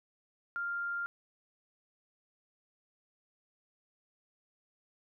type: tone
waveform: sine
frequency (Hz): 1396.9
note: F6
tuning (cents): 0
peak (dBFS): -33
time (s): 0.56-1.06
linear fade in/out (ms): 0
effects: none

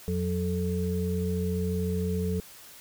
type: tone cluster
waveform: sine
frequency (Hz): 87.1 / 181 / 436.8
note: F2 / F#3 / A4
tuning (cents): -4 / -38 / -13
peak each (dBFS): -30 / -29 / -32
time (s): 0.08-2.4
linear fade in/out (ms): 0
effects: white hiss -49 dBFS RMS until 2.8 s

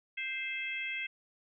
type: harmonic tone with a mistuned harmonic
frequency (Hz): 523.3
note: C5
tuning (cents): 0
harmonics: 3 / 4 / 5 / 6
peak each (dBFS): -46 / -37 / -38 / -46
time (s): 0.17-1.07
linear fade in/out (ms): 10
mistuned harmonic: 6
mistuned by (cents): +56
effects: none

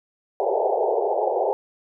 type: band-pass noise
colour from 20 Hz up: pink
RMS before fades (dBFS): -22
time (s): 0.4-1.53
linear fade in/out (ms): 0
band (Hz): 380 to 870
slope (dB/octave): 96
effects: none

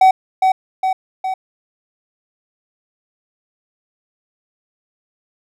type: tone with echo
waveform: triangle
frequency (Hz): 756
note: F#5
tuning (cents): +37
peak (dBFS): -4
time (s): 0.01-0.11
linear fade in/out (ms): 5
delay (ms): 410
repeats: 3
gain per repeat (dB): -4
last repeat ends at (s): 1.34
effects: none

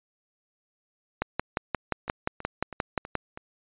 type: two click trains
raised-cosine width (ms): 0.5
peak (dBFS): -10 / -23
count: 12 / 5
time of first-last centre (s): 1.22-3.153 / 2.08-3.374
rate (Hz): 5.69 / 3.09
effects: resampled to 8000 Hz

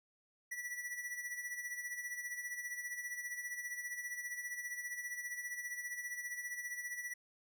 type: tone with tremolo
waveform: square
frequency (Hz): 1953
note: B6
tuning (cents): -20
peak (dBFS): -39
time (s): 0.51-7.14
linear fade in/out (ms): 10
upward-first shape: sine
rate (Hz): 15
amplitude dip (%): 60
effects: none

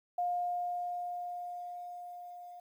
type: tone with level ramp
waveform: sine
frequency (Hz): 709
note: F5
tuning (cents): +26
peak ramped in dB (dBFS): -29 to -46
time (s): 0.18-2.6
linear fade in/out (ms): 5
effects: 11-bit

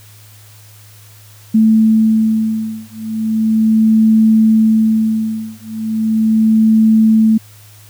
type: beating tone pair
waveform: sine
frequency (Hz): 220 / 220.37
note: A3 / A3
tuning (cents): 0 / +3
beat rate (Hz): 0.37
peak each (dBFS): -12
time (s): 1.54-7.38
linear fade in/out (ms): 10
effects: added 105 Hz sine -40 dBFS peak until 7.89 s + white hiss -44 dBFS RMS until 7.89 s

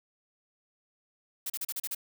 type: noise bursts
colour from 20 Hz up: blue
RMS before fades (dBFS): -34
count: 7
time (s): 1.46-1.949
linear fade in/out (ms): 5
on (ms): 39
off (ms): 36
effects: none

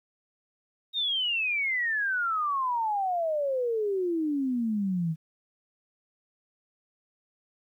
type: exponential sweep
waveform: sine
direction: down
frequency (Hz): 3754 to 155.56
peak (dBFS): -25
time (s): 0.93-5.16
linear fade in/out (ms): 50
effects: 11-bit

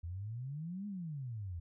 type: exponential two-way sweep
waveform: sine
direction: up then down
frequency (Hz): 81.1 to 210.1 to 81.1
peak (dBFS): -39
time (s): 0.03-1.6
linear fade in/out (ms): 10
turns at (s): 0.87
effects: none

